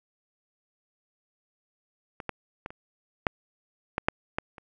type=clicks; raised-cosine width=0.5 ms; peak=-22 / -15 / -20 / -27 / -7 / -11 / -6 / -12 / -29 dBFS; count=9; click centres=2.202 / 2.293 / 2.661 / 2.705 / 3.268 / 3.981 / 4.085 / 4.385 / 4.582 s; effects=none